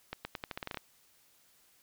accelerating click train, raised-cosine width 0.3 ms, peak -21 dBFS, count 11, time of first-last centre 0.13-0.773 s, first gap 120 ms, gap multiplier 0.85, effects white hiss -66 dBFS RMS until 1.82 s

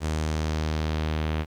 sawtooth tone with low-pass filter sweep, 77.78 Hz, D#2, in tune, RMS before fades -27 dBFS, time 0-1.46 s, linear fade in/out 50 ms, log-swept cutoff 8600 to 2900 Hz, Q 1.3, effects 9-bit

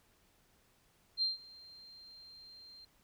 sine tone with ADSR envelope, 4171 Hz, C8, 6 cents flat, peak -28 dBFS, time 1.17-2.85 s, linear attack 52 ms, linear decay 150 ms, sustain -24 dB, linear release 5 ms, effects pink hiss -70 dBFS RMS until 3.03 s

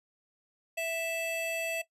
square tone pair together, 659.2 / 2637 Hz, E5 / E7, 0 / 0 cents, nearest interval 2 octaves, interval 2400 cents, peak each -34 / -35 dBFS, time 0.77-1.82 s, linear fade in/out 10 ms, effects noise-tail reverb RT60 0.1 s tail -17 dB re dry + resampled to 32000 Hz

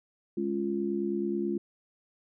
sine chord, Db major, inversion second, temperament just, 207.9 / 277.2 / 346.5 Hz, Ab3 / Db4 / F4, +2 / 0 / -14 cents, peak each -32 / -36 / -30 dBFS, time 0.37-1.58 s, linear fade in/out 5 ms, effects none

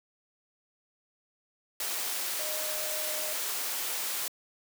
sine tone in noise, 616 Hz, D#5, 17 cents flat, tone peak -39 dBFS, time 2.39-3.33 s, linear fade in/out 2 ms, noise white, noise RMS -33 dBFS, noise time 1.8-4.28 s, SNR -9 dB, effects high-pass 400 Hz 12 dB/octave

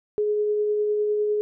sine tone with tremolo, 419.8 Hz, G#4, 19 cents sharp, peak -19 dBFS, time 0.18-1.41 s, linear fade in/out 0 ms, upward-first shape triangle, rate 9.9 Hz, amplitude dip 25%, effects none

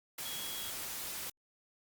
sine tone in noise, 3322 Hz, G#7, in tune, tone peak -44 dBFS, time 0.25-0.7 s, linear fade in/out 5 ms, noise white, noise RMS -41 dBFS, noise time 0.18-1.3 s, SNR -6 dB, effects Opus 48 kbps

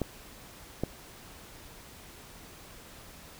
clicks, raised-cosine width 2 ms, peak -15 / -15 dBFS, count 2, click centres 0.017 / 0.836 s, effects pink hiss -50 dBFS RMS until 3.39 s

